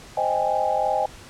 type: chord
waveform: sine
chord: Ab major seventh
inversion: first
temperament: equal with one note detuned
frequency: 523.3 / 622.3 / 787.6 / 830.6 Hz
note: C5 / Eb5 / G5 / Ab5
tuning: 0 / 0 / +8 / 0 cents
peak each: -28 / -25 / -24 / -25 dBFS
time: 0.17-1.06 s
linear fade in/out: 5 ms
effects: pink hiss -44 dBFS RMS until 1.29 s + low-pass 9000 Hz 12 dB/octave